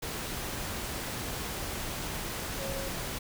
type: tone in noise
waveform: sine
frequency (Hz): 544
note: C#5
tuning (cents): -33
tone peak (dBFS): -38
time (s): 2.59-2.89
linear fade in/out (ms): 10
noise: pink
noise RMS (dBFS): -36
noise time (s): 0.02-3.19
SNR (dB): -5
effects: none